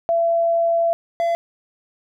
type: tone pair in turn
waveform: sine / triangle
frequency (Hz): 673 / 678.1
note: E5 / E5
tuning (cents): +36 / +49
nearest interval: unison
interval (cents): 13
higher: second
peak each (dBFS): -15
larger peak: neither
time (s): 0.09-0.93 / 1.2-1.35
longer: first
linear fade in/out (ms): 0
effects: none